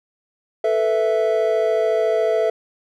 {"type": "chord", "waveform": "triangle", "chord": "A suspended second", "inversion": "none", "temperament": "equal", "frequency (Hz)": [440, 493.9, 659.3], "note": ["A4", "B4", "E5"], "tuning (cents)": [0, 0, 0], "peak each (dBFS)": [-18, -22, -17], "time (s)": [0.64, 2.5], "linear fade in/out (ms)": 5, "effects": []}